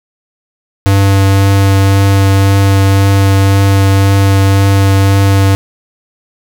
square tone with vibrato, 98 Hz, G2, in tune, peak -6 dBFS, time 0.86-5.55 s, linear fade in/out 0 ms, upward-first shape triangle, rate 1.9 Hz, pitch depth 11 cents each way, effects none

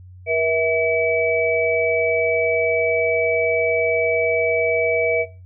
sine tone cluster, 478.8 / 650 / 2290 Hz, A#4 / E5 / D7, +46 / -24 / -44 cents, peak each -21 dBFS, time 0.26-5.26 s, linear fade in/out 50 ms, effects noise-tail reverb RT60 0.3 s tail -17 dB re dry + added 91 Hz sine -39 dBFS peak until 5.45 s

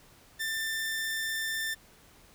sawtooth tone, 1784 Hz, A6, 23 cents sharp, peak -27 dBFS, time 0.39-1.75 s, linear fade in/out 20 ms, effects pink hiss -58 dBFS RMS until 2.34 s

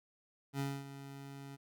25% pulse tone with ADSR envelope, 138.59 Hz, C#3, in tune, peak -30 dBFS, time 0.53-1.57 s, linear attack 65 ms, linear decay 240 ms, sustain -13 dB, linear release 26 ms, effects none

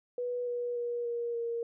sine tone with pitch steps, 490 / 484.1 / 478.3 / 472.5 / 466.8 Hz, B4 / B4 / A#4 / A#4 / A#4, -14 / -35 / +44 / +23 / +2 cents, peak -31 dBFS, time 0.18-1.63 s, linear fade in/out 2 ms, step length 290 ms, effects none

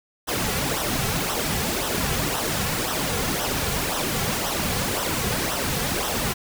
pink noise with flanger, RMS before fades -25 dBFS, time 0.27-6.34 s, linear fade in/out 20 ms, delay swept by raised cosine 0.43 to 3.33 ms, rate 1.9 Hz, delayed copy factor -0.65, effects none

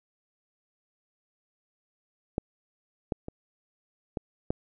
clicks, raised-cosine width 2 ms, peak -13 / -14 / -23 / -17 / -13 dBFS, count 5, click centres 2.381 / 3.122 / 3.284 / 4.172 / 4.505 s, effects none

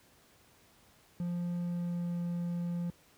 triangle tone with pitch glide, 174.61 to 173.3 Hz, F3 to F3, 0 to -13 cents, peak -30 dBFS, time 1.2-2.9 s, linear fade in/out 0 ms, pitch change -13 cents, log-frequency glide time 1.58-2.21 s, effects pink hiss -63 dBFS RMS until 3.17 s + high-pass 60 Hz 12 dB/octave

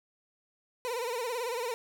30% pulse tone with vibrato, 480.1 Hz, B4, 49 cents flat, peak -29 dBFS, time 0.85-1.74 s, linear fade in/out 0 ms, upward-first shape sine, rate 18 Hz, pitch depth 110 cents each way, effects none

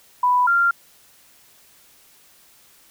sine tone pair in turn, 990 / 1388.1 Hz, B5 / F6, +4 / -11 cents, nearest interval tritone, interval 585 cents, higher second, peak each -14 dBFS, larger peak neither, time 0.23-0.47 / 0.47-0.71 s, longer neither, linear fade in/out 5 ms, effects white hiss -53 dBFS RMS until 2.9 s

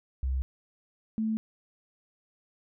sine tone pair in turn, 65.41 / 220 Hz, C2 / A3, 0 / 0 cents, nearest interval octave + major sixth, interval 2100 cents, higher second, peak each -26 dBFS, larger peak neither, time 0.23-0.42 / 1.18-1.37 s, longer neither, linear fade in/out 0 ms, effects none

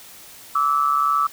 sine tone pair together, 1161 / 1303.2 Hz, D6 / E6, -20 / -20 cents, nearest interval major second, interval 200 cents, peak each -19 dBFS, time 0.55-1.27 s, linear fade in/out 5 ms, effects white hiss -43 dBFS RMS until 1.32 s

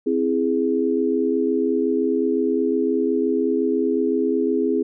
sine chord, C augmented, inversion none, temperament equal, 261.6 / 329.6 / 415.3 Hz, C4 / E4 / G#4, 0 / 0 / 0 cents, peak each -22 / -23 / -21 dBFS, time 0.06-4.83 s, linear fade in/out 10 ms, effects none

